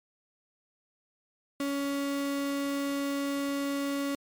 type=tone; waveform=35% pulse; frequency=280.3 Hz; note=C#4; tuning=19 cents sharp; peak=-27 dBFS; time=1.6-4.15 s; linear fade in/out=2 ms; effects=MP3 96 kbps